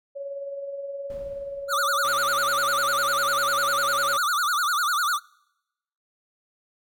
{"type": "tone with tremolo", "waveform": "sine", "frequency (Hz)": 558, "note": "C#5", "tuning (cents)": 11, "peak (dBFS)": -29, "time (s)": [0.15, 4.18], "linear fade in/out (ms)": 20, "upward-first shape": "sine", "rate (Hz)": 19, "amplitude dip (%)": 40}
{"type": "noise with exponential decay", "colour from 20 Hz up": "brown", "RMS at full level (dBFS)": -40, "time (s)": [1.1, 2.21], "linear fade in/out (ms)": 1, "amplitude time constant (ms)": 240}
{"type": "tone with vibrato", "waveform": "square", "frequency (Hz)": 1303, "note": "E6", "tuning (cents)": -20, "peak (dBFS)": -22, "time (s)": [1.68, 5.2], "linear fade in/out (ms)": 50, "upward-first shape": "sine", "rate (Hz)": 10, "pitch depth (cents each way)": 210}
{"type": "click train", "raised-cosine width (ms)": 0.3, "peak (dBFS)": -23, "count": 278, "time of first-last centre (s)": [2.05, 4.165], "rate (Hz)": 131}
{"effects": ["noise-tail reverb RT60 0.9 s tail -26 dB re dry"]}